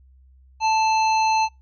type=harmonic tone with a mistuned harmonic; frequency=880 Hz; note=A5; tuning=in tune; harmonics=1 / 3 / 5 / 7; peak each=-17 / -27 / -31 / -34 dBFS; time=0.6-1.49 s; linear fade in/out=50 ms; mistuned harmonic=5; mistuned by=-100 cents; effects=noise-tail reverb RT60 0.2 s tail -24 dB re dry + added 65 Hz sine -49 dBFS peak until 1.61 s